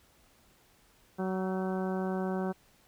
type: harmonic tone with a mistuned harmonic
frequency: 187.6 Hz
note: F#3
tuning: 24 cents sharp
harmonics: 1 / 2 / 3 / 4 / 5 / 6 / 7 / 8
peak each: -32 / -35 / -40 / -40 / -45 / -48 / -49 / -47 dBFS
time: 1.18-2.53 s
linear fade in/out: 20 ms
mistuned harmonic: 8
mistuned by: +32 cents
effects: pink hiss -64 dBFS RMS until 2.87 s